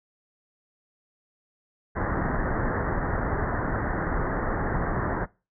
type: low-pass noise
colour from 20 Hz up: pink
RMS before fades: -27 dBFS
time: 1.95-5.26 s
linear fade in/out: 20 ms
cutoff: 1900 Hz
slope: 96 dB/octave
effects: noise-tail reverb RT60 0.3 s tail -22 dB re dry